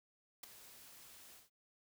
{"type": "noise with ADSR envelope", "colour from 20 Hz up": "white", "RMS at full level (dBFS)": -45, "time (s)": [0.43, 1.5], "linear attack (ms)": 6, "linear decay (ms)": 8, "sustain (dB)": -13, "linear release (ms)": 160, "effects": []}